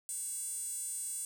square tone with high-pass filter, 310.3 Hz, D#4, 5 cents flat, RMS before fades -39 dBFS, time 0.09-1.25 s, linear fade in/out 0 ms, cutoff 8600 Hz, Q 8.7, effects 11-bit

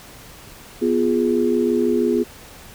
sine chord, F diminished, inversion second, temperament equal, 246.9 / 349.2 / 415.3 Hz, Cb4 / F4 / Ab4, 0 / 0 / 0 cents, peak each -20 dBFS, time 0.81-2.24 s, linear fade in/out 20 ms, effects pink hiss -42 dBFS RMS until 2.74 s

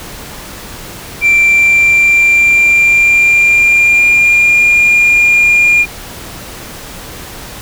sine tone with pitch glide, 2353 to 2411 Hz, D7 to D7, +3 to +45 cents, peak -3 dBFS, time 1.21-5.86 s, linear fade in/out 50 ms, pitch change +42 cents, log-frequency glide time 1.42-4.68 s, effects tanh soft clip ceiling -3 dBFS + pink hiss -28 dBFS RMS until 7.61 s

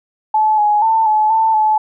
sine tone with pitch steps, 863 / 837 / 892 / 858 / 889 / 862 Hz, A5 / G#5 / A5 / A5 / A5 / A5, -34 / +13 / +23 / -44 / +18 / -36 cents, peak -10 dBFS, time 0.34-1.78 s, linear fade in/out 5 ms, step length 240 ms, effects none

